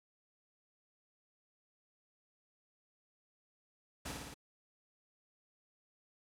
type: noise with echo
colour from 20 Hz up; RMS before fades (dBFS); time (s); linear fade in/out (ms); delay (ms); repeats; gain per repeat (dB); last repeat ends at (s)
pink; -42; 4.05-4.12; 10; 56; 4; -2; 4.344
effects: low-pass 11000 Hz 12 dB/octave